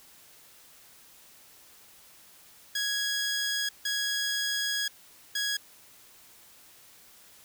15% pulse tone bursts at uneven times, 1661.2 Hz, G#6, in tune, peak -21 dBFS, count 3, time 2.75-3.69 / 3.85-4.88 / 5.35-5.57 s, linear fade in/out 5 ms, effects white hiss -55 dBFS RMS until 7.44 s

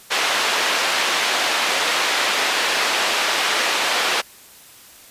white band-pass noise, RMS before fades -20 dBFS, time 0.1-4.22 s, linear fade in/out 20 ms, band 450 to 3400 Hz, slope 12 dB/octave, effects white hiss -45 dBFS RMS until 5.1 s + resampled to 32000 Hz

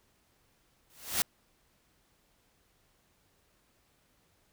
white noise with exponential growth, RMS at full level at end -25 dBFS, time 0.9-1.22 s, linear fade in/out 0 ms, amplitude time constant 68 ms, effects pink hiss -70 dBFS RMS until 4.52 s

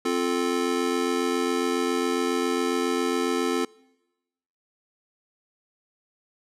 square chord, F major, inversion second, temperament just, 261.9 / 349.2 / 436.5 Hz, C4 / F4 / A4, +2 / 0 / -14 cents, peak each -28 dBFS, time 0.05-3.65 s, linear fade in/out 5 ms, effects noise-tail reverb RT60 1.0 s tail -25 dB re dry + low-pass 10000 Hz 12 dB/octave

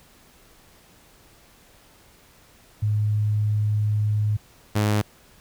sine / sawtooth tone pair in turn, 105.6 / 105.07 Hz, G#2 / G#2, +29 / +21 cents, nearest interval unison, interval 8 cents, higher first, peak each -19 / -15 dBFS, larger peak second, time 2.82-4.37 / 4.75-5.02 s, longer first, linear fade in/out 10 ms, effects pink hiss -54 dBFS RMS until 5.4 s

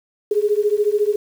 sine beating tone pair, 409.8 / 423.8 Hz, G#4 / G#4, -23 / +35 cents, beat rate 14 Hz, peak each -18 dBFS, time 0.31-1.16 s, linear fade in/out 5 ms, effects 7-bit

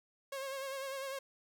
sawtooth tone with vibrato, 541 Hz, C#5, 42 cents flat, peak -35 dBFS, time 0.32-1.19 s, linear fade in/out 5 ms, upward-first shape sine, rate 10 Hz, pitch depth 43 cents each way, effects none

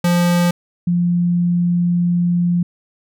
square / sine tone pair in turn, 174.61 / 174.61 Hz, F3 / F3, 0 / 0 cents, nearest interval unison, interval 0 cents, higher neither, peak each -13 dBFS, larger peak neither, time 0.04-0.51 / 0.87-2.63 s, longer second, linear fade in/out 5 ms, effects none

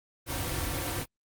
pink noise with comb filter, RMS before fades -32 dBFS, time 0.26-1.06 s, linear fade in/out 50 ms, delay 4.8 ms, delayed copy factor -0.9, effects Opus 24 kbps

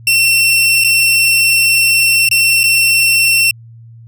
sawtooth tone with dropouts, 2708 Hz, E7, 46 cents sharp, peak -5 dBFS, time 0.07-3.51 s, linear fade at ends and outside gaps 2 ms, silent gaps 0.839-0.845 / 2.289-2.312 / 2.633-2.638 s, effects added 115 Hz sine -34 dBFS peak until 4.07 s

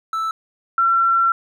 triangle / sine tone pair in turn, 1318.5 / 1356.4 Hz, E6 / E6, 0 / +49 cents, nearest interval unison, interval 49 cents, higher second, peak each -18 / -13 dBFS, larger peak second, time 0.13-0.31 / 0.78-1.32 s, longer second, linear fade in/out 2 ms, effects none

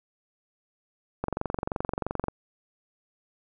click train, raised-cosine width 1 ms, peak -14 dBFS, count 25, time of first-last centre 1.24-2.283 s, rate 23 Hz, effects none

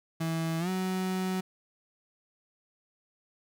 35% pulse tone with pitch glide, 163.3 to 186.5 Hz, E3 to F#3, -16 to +14 cents, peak -27 dBFS, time 0.2-1.41 s, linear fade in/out 10 ms, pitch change +230 cents, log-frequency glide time 0.59-0.69 s, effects none

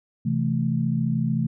sine chord, A minor, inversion first, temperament equal, 130.81 / 164.81 / 220 Hz, C3 / E3 / A3, 0 / 0 / 0 cents, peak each -25 dBFS, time 0.25-1.47 s, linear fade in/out 10 ms, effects none

